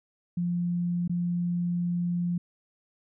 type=tone with dropouts; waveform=sine; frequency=174.61 Hz; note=F3; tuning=in tune; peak=-25 dBFS; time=0.37-2.38 s; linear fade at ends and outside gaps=5 ms; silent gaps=1.078-1.095 s; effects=none